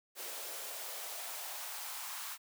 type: noise with high-pass filter sweep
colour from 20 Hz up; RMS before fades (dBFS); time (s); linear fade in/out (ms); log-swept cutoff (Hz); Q
white; -43; 0.15-2.38; 50; 430 to 1100; 2.3
effects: none